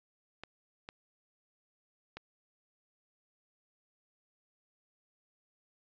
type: clicks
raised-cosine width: 0.3 ms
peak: -27 dBFS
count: 3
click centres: 0.436 / 0.889 / 2.17 s
effects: resampled to 16000 Hz

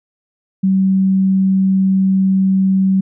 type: tone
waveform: sine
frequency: 191.1 Hz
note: G3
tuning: 44 cents flat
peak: -10 dBFS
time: 0.63-3.01 s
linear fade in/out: 10 ms
effects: none

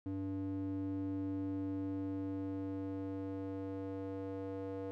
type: tone with band-pass filter sweep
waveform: square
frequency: 96.5 Hz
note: G2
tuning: 27 cents flat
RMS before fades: -40 dBFS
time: 0.06-4.91 s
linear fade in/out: 0 ms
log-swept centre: 250 to 440 Hz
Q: 2.6
effects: none

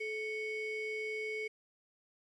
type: ring-modulated tone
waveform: triangle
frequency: 1325 Hz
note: E6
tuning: 9 cents sharp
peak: -31 dBFS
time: 0-1.48 s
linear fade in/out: 10 ms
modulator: 893 Hz
effects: resampled to 24000 Hz + 11-bit

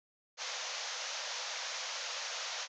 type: band-pass noise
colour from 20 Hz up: white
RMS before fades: -40 dBFS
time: 0.37-2.68 s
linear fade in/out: 50 ms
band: 480 to 6700 Hz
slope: 96 dB/octave
effects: none

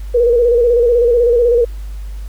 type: tone with vibrato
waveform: sine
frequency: 477.1 Hz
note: A#4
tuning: 40 cents sharp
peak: -8 dBFS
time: 0.14-1.65 s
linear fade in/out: 10 ms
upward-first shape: square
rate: 16 Hz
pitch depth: 47 cents each way
effects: added 50 Hz sine -23 dBFS peak until 2.28 s + pink hiss -46 dBFS RMS until 2.28 s

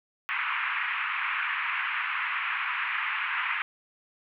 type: band-pass noise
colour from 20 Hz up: white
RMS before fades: -30 dBFS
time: 0.29-3.62 s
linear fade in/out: 0 ms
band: 1000 to 2600 Hz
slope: 48 dB/octave
effects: none

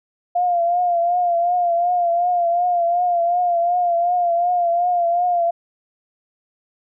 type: tone with vibrato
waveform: sine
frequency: 699 Hz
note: F5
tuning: 1 cent sharp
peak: -15 dBFS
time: 0.35-5.51 s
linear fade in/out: 10 ms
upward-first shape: triangle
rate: 2.7 Hz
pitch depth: 58 cents each way
effects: none

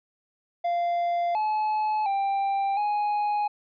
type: tone with pitch steps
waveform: triangle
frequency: 693 / 857 / 789 / 832 Hz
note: F5 / A5 / G5 / G#5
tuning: -14 / -46 / +11 / +3 cents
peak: -21 dBFS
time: 0.64-3.48 s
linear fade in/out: 10 ms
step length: 710 ms
effects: resampled to 11025 Hz

